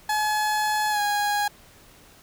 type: tone with pitch glide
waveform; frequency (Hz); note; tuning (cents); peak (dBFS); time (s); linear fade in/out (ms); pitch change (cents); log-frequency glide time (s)
30% pulse; 851 to 824.4; G#5 to G#5; +42 to -13; -19; 0.09-1.48; 5; -55; 0.9-1
effects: pink hiss -52 dBFS RMS until 2.22 s